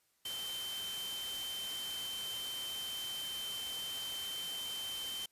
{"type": "tone in noise", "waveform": "sine", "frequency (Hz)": 3100, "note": "G7", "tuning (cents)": -20, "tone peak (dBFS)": -39, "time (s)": [0.25, 5.26], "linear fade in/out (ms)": 5, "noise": "white", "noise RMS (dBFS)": -45, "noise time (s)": [0.25, 5.26], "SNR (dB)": 3, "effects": ["white hiss -75 dBFS RMS until 5.31 s", "resampled to 32000 Hz"]}